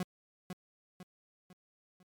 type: tone with echo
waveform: 40% pulse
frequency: 182.1 Hz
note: F#3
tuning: 27 cents flat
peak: -31 dBFS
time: 0-0.03 s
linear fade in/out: 2 ms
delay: 500 ms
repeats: 4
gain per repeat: -7 dB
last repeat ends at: 2.03 s
effects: MP3 96 kbps